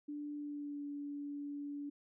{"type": "tone with pitch glide", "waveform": "sine", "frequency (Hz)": [293.5, 287.6], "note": ["D4", "D4"], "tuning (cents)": [-1, -36], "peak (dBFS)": -40, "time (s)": [0.08, 1.9], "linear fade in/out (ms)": 10, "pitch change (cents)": -35, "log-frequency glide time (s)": [0.35, 0.85], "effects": []}